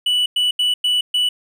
triangle tone bursts at uneven times, 2960 Hz, F#7, in tune, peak -13 dBFS, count 5, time 0.06-0.26 / 0.36-0.51 / 0.59-0.74 / 0.84-1.01 / 1.14-1.29 s, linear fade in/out 5 ms, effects none

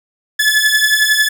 sawtooth beating tone pair, 1717 / 1728 Hz, A6 / A6, -43 / -32 cents, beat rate 11 Hz, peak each -10 dBFS, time 0.39-1.29 s, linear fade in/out 10 ms, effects none

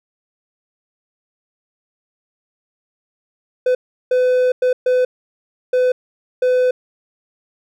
triangle tone bursts at uneven times, 504 Hz, B4, 35 cents sharp, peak -10 dBFS, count 6, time 3.66-3.75 / 4.11-4.52 / 4.62-4.73 / 4.86-5.05 / 5.73-5.92 / 6.42-6.71 s, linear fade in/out 5 ms, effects none

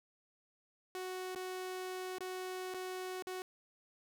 sawtooth tone with dropouts, 370 Hz, F#4, in tune, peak -36 dBFS, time 0.95-3.42 s, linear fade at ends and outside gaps 1 ms, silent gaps 1.349-1.359 / 2.184-2.206 / 2.739-2.744 / 3.224-3.27 s, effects none

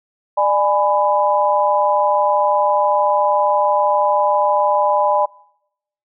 sine chord, G# diminished, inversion second, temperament just, 598 / 830.6 / 996.7 Hz, D5 / G#5 / B5, +31 / 0 / +16 cents, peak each -17 dBFS, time 0.37-5.26 s, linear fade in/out 10 ms, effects noise-tail reverb RT60 0.8 s tail -25 dB re dry

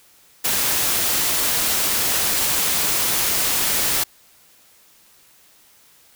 white noise, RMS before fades -20 dBFS, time 0.44-4.04 s, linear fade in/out 10 ms, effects white hiss -53 dBFS RMS until 6.15 s

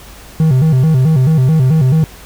triangle tone with vibrato, 143.4 Hz, D3, 41 cents flat, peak -5 dBFS, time 0.4-2.04 s, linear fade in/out 0 ms, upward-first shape square, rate 4.6 Hz, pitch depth 180 cents each way, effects added 52 Hz sine -38 dBFS peak until 2.25 s + pink hiss -37 dBFS RMS until 2.25 s

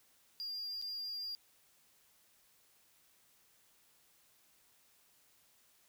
triangle tone with dropouts, 4802 Hz, D8, 38 cents sharp, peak -38 dBFS, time 0.4-1.35 s, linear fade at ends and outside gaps 0 ms, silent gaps 0.815-0.823 s, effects white hiss -69 dBFS RMS until 5.88 s

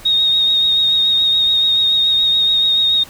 sine tone with vibrato, 3729 Hz, A#7, in tune, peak -11 dBFS, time 0.05-3.04 s, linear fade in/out 10 ms, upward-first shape triangle, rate 7 Hz, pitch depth 26 cents each way, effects pink hiss -39 dBFS RMS until 3.09 s

